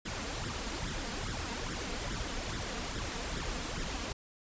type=noise with flanger; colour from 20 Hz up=pink; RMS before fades=-37 dBFS; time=0.05-4.13 s; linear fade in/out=10 ms; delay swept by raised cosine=0.55 to 4.35 ms; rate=2.4 Hz; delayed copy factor=+0.65; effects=resampled to 16000 Hz